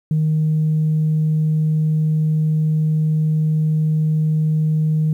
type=tone; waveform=sine; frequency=155.56 Hz; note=D#3; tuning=in tune; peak=-13 dBFS; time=0.11-5.13 s; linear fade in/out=2 ms; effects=tanh soft clip ceiling -11 dBFS + 9-bit